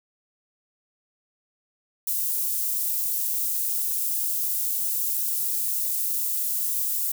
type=high-pass noise; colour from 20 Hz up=white; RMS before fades=-26 dBFS; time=2.07-7.12 s; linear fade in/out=5 ms; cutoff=11000 Hz; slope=12 dB/octave; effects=none